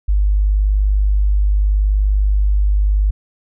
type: tone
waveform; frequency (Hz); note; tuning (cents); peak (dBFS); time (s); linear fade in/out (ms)
sine; 50.4; G1; +49; -11; 0.08-3.11; 10
effects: none